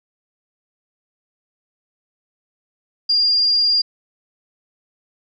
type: tone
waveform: sine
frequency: 4806 Hz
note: D8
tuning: 39 cents sharp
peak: -13 dBFS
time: 3.09-3.82 s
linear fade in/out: 10 ms
effects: none